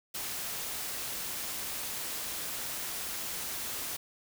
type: noise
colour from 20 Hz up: white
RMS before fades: -37 dBFS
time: 0.14-3.97 s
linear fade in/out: 10 ms
effects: none